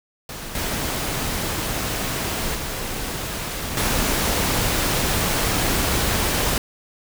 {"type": "noise with level steps", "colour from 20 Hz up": "pink", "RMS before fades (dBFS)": [-33, -25, -28, -21], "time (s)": [0.29, 6.58], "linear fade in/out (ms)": 2, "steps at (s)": [0.55, 2.55, 3.77], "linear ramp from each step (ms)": 2, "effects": []}